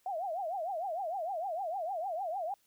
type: tone with vibrato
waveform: sine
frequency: 710 Hz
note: F5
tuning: 28 cents sharp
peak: -33 dBFS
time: 0.06-2.54 s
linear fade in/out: 2 ms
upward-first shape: triangle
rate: 6.6 Hz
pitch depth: 260 cents each way
effects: white hiss -71 dBFS RMS until 2.66 s